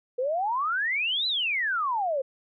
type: exponential two-way sweep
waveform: sine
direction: up then down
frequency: 480.4 to 4084 to 513 Hz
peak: -24 dBFS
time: 0.18-2.22 s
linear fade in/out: 10 ms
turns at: 1.27 s
effects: none